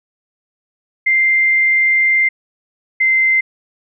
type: tone pair in turn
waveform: sine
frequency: 2093 / 2077 Hz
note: C7 / C7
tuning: 0 / -13 cents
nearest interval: unison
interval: 13 cents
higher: first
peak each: -10 dBFS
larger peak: neither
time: 1.06-2.29 / 3-3.41 s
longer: first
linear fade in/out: 10 ms
effects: none